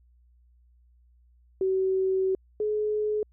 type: tone pair in turn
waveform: sine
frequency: 379.4 / 424.1 Hz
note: F#4 / G#4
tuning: +43 / +36 cents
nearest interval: major second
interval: 193 cents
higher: second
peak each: -22 / -24 dBFS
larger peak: first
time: 1.61-2.35 / 2.6-3.23 s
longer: first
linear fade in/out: 2 ms
effects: added 60 Hz sine -57 dBFS peak until 3.32 s